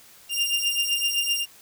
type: beating tone pair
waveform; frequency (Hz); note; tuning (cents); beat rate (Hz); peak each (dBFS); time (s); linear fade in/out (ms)
sawtooth; 2794 / 2801.8; F7 / F7; 0 / +5; 7.8; -22; 0.29-1.46; 50
effects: white hiss -51 dBFS RMS until 1.61 s